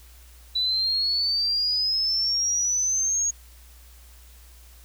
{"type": "exponential sweep", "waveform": "sine", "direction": "up", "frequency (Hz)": [3951, 6645], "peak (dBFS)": -21, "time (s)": [0.55, 3.31], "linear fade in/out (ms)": 10, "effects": ["added 60 Hz sine -47 dBFS peak until 4.84 s", "white hiss -54 dBFS RMS until 4.84 s"]}